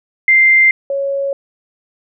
sine tone pair in turn, 2091 / 553.8 Hz, C7 / C#5, -2 / -2 cents, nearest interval octave + major seventh, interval 2300 cents, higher first, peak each -6 / -15 dBFS, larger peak first, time 0.28-0.71 / 0.9-1.33 s, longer neither, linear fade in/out 2 ms, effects none

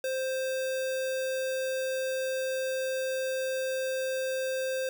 sine tone with sample-and-hold, 523.3 Hz, C5, in tune, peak -28 dBFS, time 0.04-4.89 s, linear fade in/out 2 ms, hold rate 2100 Hz, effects none

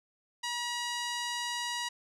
5% pulse tone with low-pass filter, 960 Hz, B5, 49 cents flat, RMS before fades -35 dBFS, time 0.43-1.89 s, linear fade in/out 10 ms, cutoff 5600 Hz, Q 0.54, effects none

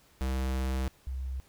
square / sine tone pair in turn, 65.41 / 65.41 Hz, C2 / C2, 0 / 0 cents, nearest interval unison, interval 0 cents, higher neither, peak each -29 / -32 dBFS, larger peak first, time 0.21-0.88 / 1.07-1.4 s, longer first, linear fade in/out 0 ms, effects pink hiss -62 dBFS RMS until 1.48 s

